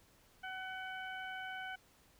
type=harmonic tone; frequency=752 Hz; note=F#5; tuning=28 cents sharp; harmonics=1 / 2 / 3 / 4; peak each=-46 / -44 / -52 / -52 dBFS; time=0.43-1.76 s; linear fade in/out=10 ms; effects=pink hiss -67 dBFS RMS until 2.19 s